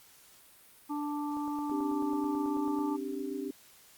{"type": "harmonic tone", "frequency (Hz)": 293.7, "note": "D4", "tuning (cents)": 0, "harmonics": [1, 3, 4], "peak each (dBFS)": [-33, -38, -43], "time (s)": [0.89, 2.97], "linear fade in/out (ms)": 20}
{"type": "click train", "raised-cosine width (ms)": 1, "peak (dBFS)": -34, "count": 14, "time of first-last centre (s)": [1.37, 2.788], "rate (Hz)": 9.17}
{"type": "chord", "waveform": "sine", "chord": "C suspended second", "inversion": "none", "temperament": "equal with one note detuned", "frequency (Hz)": [266.4, 293.7, 392], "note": ["C4", "D4", "G4"], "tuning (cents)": [31, 0, 0], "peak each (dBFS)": -38, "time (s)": [1.71, 3.51], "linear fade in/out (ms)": 5}
{"effects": ["white hiss -58 dBFS RMS until 3.97 s", "Opus 48 kbps"]}